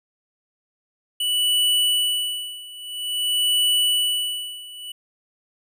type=tone with tremolo; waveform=square; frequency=2960 Hz; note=F#7; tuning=in tune; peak=-17 dBFS; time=1.2-4.92 s; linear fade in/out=5 ms; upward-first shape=sine; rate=0.5 Hz; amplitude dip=90%; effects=none